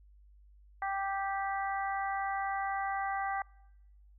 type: harmonic tone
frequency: 392 Hz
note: G4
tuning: in tune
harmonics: 2 / 3 / 4 / 5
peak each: -33 / -39 / -41 / -41 dBFS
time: 0.82-3.42 s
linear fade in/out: 2 ms
effects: noise-tail reverb RT60 1.0 s tail -26 dB re dry + added 50 Hz sine -56 dBFS peak until 4.18 s